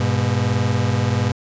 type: tone pair together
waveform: 35% pulse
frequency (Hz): 100.96 / 122.2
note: G#2 / B2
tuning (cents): -48 / -18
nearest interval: minor third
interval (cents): 330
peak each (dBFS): -18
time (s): 0-1.32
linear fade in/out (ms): 5
effects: resampled to 16000 Hz